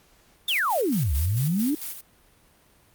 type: noise with tremolo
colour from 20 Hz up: blue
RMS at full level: -33 dBFS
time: 0.48-2.01 s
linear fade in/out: 5 ms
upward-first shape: square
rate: 4.5 Hz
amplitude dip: 55%
type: exponential two-way sweep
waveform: sine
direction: down then up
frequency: 3724 to 65.41 to 316.5 Hz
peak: -21 dBFS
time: 0.48-1.75 s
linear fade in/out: 5 ms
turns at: 1.14 s
effects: pink hiss -59 dBFS RMS until 2.94 s + Opus 48 kbps